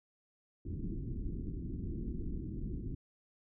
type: low-pass noise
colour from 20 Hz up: pink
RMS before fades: -39 dBFS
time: 0.65-2.95 s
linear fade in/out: 2 ms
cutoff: 350 Hz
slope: 48 dB/octave
effects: none